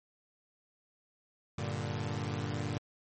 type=chord; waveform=sawtooth; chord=G minor; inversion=none; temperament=equal; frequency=98 / 116.54 / 146.83 Hz; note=G2 / Bb2 / D3; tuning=0 / 0 / 0 cents; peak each=-34 dBFS; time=1.58-2.78 s; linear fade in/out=5 ms
type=noise with exponential decay; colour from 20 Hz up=violet; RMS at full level=-40 dBFS; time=2.35-2.45 s; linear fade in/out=5 ms; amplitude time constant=20 ms
effects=MP3 32 kbps